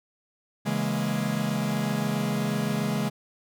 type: chord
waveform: 45% pulse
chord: A# half-diminished seventh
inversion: first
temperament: equal with one note detuned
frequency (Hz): 138.59 / 164.81 / 207.7 / 235.4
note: C#3 / E3 / G#3 / A#3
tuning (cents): 0 / 0 / 0 / +17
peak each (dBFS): -31 / -32 / -28 / -33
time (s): 0.65-3.1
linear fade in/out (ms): 20
effects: none